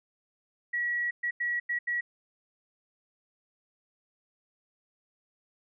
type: tone bursts at uneven times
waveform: sine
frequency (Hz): 1923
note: B6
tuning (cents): -47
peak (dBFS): -27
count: 5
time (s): 0.73-1.11 / 1.23-1.31 / 1.4-1.6 / 1.69-1.79 / 1.87-2.01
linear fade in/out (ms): 10
effects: none